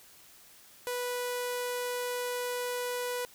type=tone with low-pass filter; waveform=sawtooth; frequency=492 Hz; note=B4; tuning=7 cents flat; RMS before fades=-34 dBFS; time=0.87-3.25 s; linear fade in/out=0 ms; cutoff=12000 Hz; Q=2.2; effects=white hiss -56 dBFS RMS until 3.34 s